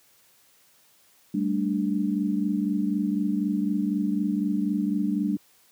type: chord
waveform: sine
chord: G suspended second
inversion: none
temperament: equal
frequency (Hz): 196 / 220 / 293.7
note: G3 / A3 / D4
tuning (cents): 0 / 0 / 0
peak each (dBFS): -26 / -28 / -27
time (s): 1.34-5.37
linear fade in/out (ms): 5
effects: white hiss -60 dBFS RMS until 5.71 s + high-pass 80 Hz 12 dB/octave